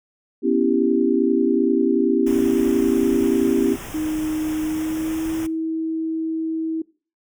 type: chord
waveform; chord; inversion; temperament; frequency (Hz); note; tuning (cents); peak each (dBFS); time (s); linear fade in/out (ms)
sine; C# half-diminished seventh; third; equal; 246.9 / 277.2 / 329.6 / 392; B3 / C#4 / E4 / G4; 0 / 0 / 0 / 0; -21; 0.42-3.77; 50
type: band-stop noise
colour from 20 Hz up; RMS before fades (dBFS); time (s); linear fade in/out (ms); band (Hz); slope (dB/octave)
pink; -35; 2.26-5.47; 10; 3500 to 5200; 96
type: tone with pitch glide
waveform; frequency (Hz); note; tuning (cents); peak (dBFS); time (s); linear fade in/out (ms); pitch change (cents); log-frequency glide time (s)
sine; 310.9 to 322; D#4 to E4; -1 to -41; -21; 3.94-6.82; 5; +60; 4.62-5.31
effects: noise-tail reverb RT60 0.4 s tail -22 dB re dry